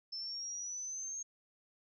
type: linear sweep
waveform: sine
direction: up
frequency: 5274 to 6490 Hz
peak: -39 dBFS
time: 0.12-1.23 s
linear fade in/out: 10 ms
effects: none